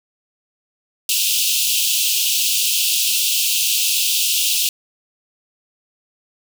pink high-pass noise, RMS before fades -18 dBFS, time 1.09-4.69 s, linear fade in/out 2 ms, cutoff 2600 Hz, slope 96 dB/octave, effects none

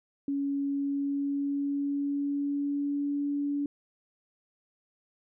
sine tone with pitch glide, 280 to 286.2 Hz, C#4 to D4, +18 to -45 cents, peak -27 dBFS, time 0.28-3.66 s, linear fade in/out 2 ms, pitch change +37 cents, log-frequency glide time 0.67-3.25 s, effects none

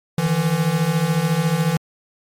square beating tone pair, 152.6 / 166.6 Hz, D#3 / E3, -33 / +19 cents, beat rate 14 Hz, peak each -22 / -19 dBFS, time 0.18-1.77 s, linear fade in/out 2 ms, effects MP3 64 kbps

